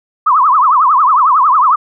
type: tone with vibrato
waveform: sine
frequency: 1128 Hz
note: C#6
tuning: 30 cents sharp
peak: -6 dBFS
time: 0.26-1.76 s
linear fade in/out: 10 ms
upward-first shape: triangle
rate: 11 Hz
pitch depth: 280 cents each way
effects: none